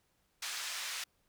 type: band-pass noise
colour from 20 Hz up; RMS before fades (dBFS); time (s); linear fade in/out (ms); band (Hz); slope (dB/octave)
white; -40; 0.42-1.04; 5; 1200 to 5900; 12
effects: pink hiss -75 dBFS RMS until 1.28 s